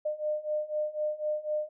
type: beating tone pair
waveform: sine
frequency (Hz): 604 / 608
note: D5 / D#5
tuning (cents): +48 / -40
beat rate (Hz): 4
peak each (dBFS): -33 / -31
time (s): 0.05-1.69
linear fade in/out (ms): 10
effects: none